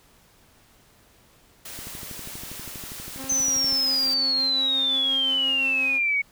white noise, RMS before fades -38 dBFS, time 1.65-4.14 s, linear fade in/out 5 ms
click train, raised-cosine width 3 ms, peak -27 dBFS, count 25, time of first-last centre 1.79-3.725 s, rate 12.4 Hz
sawtooth tone with tremolo, 266.8 Hz, C4, 34 cents sharp, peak -30 dBFS, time 3.16-6 s, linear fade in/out 50 ms, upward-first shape triangle, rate 5.7 Hz, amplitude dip 30%
sine exponential sweep, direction down, 6230 to 2217 Hz, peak -20 dBFS, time 3.29-6.22 s, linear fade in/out 10 ms
effects pink hiss -57 dBFS RMS until 6.31 s

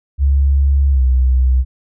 sine tone with pitch glide, 69.3 to 63.92 Hz, C#2 to C2, 0 to -40 cents, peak -9 dBFS, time 0.18-1.65 s, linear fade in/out 50 ms, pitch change -140 cents, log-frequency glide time 0.91-1.02 s, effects none

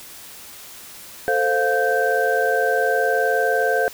sine tone cluster, 444.4 / 524 / 703 / 1557 Hz, A4 / C5 / F5 / G6, +17 / +2 / +11 / -12 cents, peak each -22 dBFS, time 1.28-3.88 s, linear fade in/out 0 ms, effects white hiss -40 dBFS RMS until 3.93 s

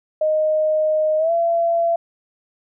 sine tone with pitch glide, 620 to 676.1 Hz, D#5 to E5, -6 to +44 cents, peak -15 dBFS, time 0.21-1.96 s, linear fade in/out 5 ms, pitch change +150 cents, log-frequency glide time 1.18-1.32 s, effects none

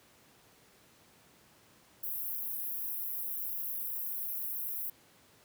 pink high-pass noise, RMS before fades -37 dBFS, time 2.03-4.9 s, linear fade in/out 5 ms, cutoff 12000 Hz, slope 48 dB/octave, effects pink hiss -62 dBFS RMS until 5.44 s + high-pass 100 Hz 12 dB/octave

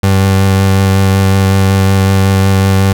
30% pulse tone with vibrato, 96.6 Hz, G2, 25 cents flat, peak -4 dBFS, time 0.03-2.93 s, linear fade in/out 5 ms, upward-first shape sine, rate 5.4 Hz, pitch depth 14 cents each way, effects none

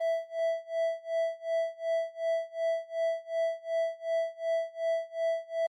triangle tone with tremolo, 660 Hz, E5, 2 cents sharp, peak -23 dBFS, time 0-5.67 s, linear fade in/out 10 ms, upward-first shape sine, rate 2.7 Hz, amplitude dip 95%, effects Opus 32 kbps

